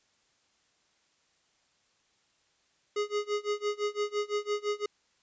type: tone with tremolo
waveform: square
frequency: 415.3 Hz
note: G#4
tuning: in tune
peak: -27 dBFS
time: 2.96-4.86 s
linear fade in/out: 5 ms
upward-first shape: sine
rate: 5.9 Hz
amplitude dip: 95%
effects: white hiss -70 dBFS RMS until 5.22 s + resampled to 16000 Hz